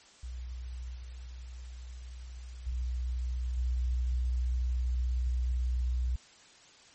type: tone with level steps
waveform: sine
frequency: 61.74 Hz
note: B1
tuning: in tune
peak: -37 / -41 / -30 / -27 dBFS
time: 0.23-6.16 s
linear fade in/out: 5 ms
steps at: 0.95 / 2.66 / 3.57 s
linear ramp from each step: 10 ms
effects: white hiss -57 dBFS RMS until 6.94 s + MP3 32 kbps